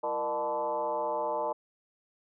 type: tone with frequency modulation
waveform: sine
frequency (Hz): 740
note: F#5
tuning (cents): 0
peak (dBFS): -28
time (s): 0.03-1.53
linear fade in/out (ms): 10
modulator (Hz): 135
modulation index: 2.1
effects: none